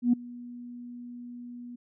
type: tone with ADSR envelope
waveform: sine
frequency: 242.5 Hz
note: B3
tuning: 31 cents flat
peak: -16 dBFS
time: 0.02-1.76 s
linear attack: 110 ms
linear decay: 9 ms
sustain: -23 dB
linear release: 10 ms
effects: tanh soft clip ceiling -13 dBFS